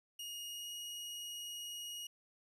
sawtooth tone with pitch glide, 2867 to 2884 Hz, F7 to F#7, +45 to -45 cents, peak -40 dBFS, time 0.19-2.07 s, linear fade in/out 5 ms, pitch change +10 cents, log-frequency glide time 0.47-0.73 s, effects resampled to 32000 Hz

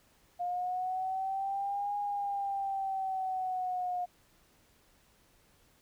sine linear two-way sweep, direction up then down, 706 to 820 to 714 Hz, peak -31 dBFS, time 0.39-4.06 s, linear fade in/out 20 ms, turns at 1.97 s, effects pink hiss -66 dBFS RMS until 5.81 s

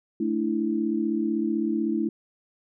sine chord, A suspended fourth, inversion none, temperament equal, 220 / 293.7 / 329.6 Hz, A3 / D4 / E4, 0 / 0 / 0 cents, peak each -27 / -29 / -26 dBFS, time 0.2-2.09 s, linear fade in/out 5 ms, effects none

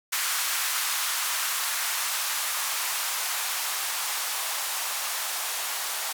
violet noise with band-pass filter sweep, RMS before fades -29 dBFS, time 0.12-6.13 s, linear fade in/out 10 ms, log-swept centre 1200 to 790 Hz, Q 1.5, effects none

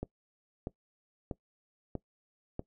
click train, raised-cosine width 2 ms, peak -22 dBFS, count 5, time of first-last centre 0.03-2.594 s, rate 1.56 Hz, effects noise-tail reverb RT60 0.1 s tail -20 dB re dry

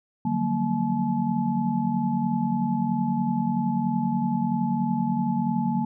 sine tone cluster, 147.8 / 178.5 / 189 / 232.1 / 860 Hz, D3 / F3 / F#3 / A#3 / A5, +11 / +38 / +37 / -7 / -40 cents, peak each -31 / -32 / -28 / -25 / -30 dBFS, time 0.25-5.85 s, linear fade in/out 5 ms, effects none

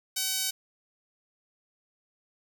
sawtooth tone with high-pass filter, 758 Hz, F#5, 42 cents sharp, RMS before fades -30 dBFS, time 0.16-0.51 s, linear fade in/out 10 ms, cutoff 4600 Hz, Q 0.88, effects none

